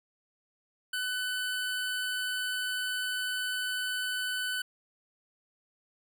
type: tone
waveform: 25% pulse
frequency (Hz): 1502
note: F#6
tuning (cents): +26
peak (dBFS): -27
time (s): 0.93-4.62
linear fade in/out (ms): 5
effects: none